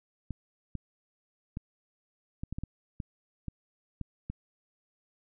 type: clicks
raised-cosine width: 5 ms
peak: -23 dBFS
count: 11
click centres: 0.307 / 0.753 / 1.571 / 2.435 / 2.526 / 2.585 / 2.636 / 3.002 / 3.483 / 4.013 / 4.3 s
effects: none